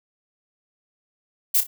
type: noise with echo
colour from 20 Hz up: violet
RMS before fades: -18 dBFS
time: 1.54-1.61 s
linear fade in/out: 10 ms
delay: 30 ms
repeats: 2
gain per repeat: -10 dB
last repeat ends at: 1.67 s
effects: none